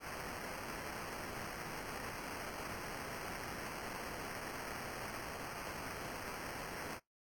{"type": "noise with sample-and-hold", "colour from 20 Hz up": "violet", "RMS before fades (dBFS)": -45, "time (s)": [0, 7], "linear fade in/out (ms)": 50, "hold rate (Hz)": 3675, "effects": ["noise-tail reverb RT60 0.2 s tail -25 dB re dry", "AAC 64 kbps"]}